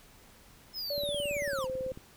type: linear sweep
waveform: square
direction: down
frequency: 5274 to 830.6 Hz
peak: -35 dBFS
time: 0.73-1.68 s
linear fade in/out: 50 ms
type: tone with pitch glide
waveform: sine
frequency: 577 to 520 Hz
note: D5 to C5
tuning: -31 to -11 cents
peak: -32 dBFS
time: 0.9-1.92 s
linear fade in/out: 5 ms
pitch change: -180 cents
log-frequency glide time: 1.46-1.65 s
type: click train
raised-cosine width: 3 ms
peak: -31 dBFS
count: 19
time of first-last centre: 0.98-1.974 s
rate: 18.1 Hz
effects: pink hiss -57 dBFS RMS until 2.16 s